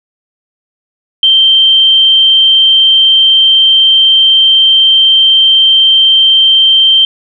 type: tone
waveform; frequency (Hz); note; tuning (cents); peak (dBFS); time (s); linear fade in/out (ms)
sine; 3136; G7; 0; -3; 1.23-7.05; 2
effects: none